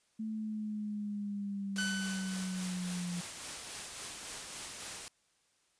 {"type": "linear sweep", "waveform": "sine", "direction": "down", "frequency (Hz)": [220, 174.61], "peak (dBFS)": -35, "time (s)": [0.19, 3.21], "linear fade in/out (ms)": 10}
{"type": "noise with tremolo", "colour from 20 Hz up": "white", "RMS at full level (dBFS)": -41, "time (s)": [1.76, 5.08], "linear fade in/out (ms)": 0, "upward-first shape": "sine", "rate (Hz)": 3.6, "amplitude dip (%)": 30}
{"type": "tone with exponential decay", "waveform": "sawtooth", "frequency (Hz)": 1505, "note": "F#6", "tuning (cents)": 29, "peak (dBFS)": -28, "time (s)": [1.78, 3.07], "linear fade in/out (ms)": 5, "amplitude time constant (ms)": 280}
{"effects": ["white hiss -73 dBFS RMS until 5.79 s", "resampled to 22050 Hz"]}